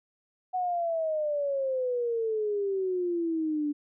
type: exponential sweep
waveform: sine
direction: down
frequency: 744 to 290 Hz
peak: -26 dBFS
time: 0.53-3.73 s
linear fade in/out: 20 ms
effects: none